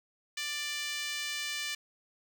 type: tone with high-pass filter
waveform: 5% pulse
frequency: 590 Hz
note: D5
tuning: 8 cents sharp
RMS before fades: -36 dBFS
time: 0.37-1.75 s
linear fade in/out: 5 ms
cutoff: 2000 Hz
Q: 2
effects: none